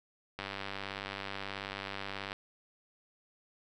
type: click train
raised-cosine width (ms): 0.3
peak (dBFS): -22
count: 192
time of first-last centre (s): 0.39-2.329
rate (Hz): 98.5
effects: none